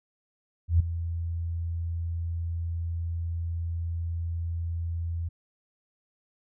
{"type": "tone with ADSR envelope", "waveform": "sine", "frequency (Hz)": 84.1, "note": "E2", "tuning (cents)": 35, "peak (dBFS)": -15, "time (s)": [0.68, 5.29], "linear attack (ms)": 120, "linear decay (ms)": 5, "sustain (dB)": -13, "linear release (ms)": 12, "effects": []}